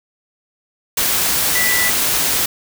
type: tone in noise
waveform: sine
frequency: 1975.5 Hz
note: B6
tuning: in tune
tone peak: -17 dBFS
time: 1.55-1.9 s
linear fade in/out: 5 ms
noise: white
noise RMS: -17 dBFS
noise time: 0.97-2.46 s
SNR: -3 dB
effects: none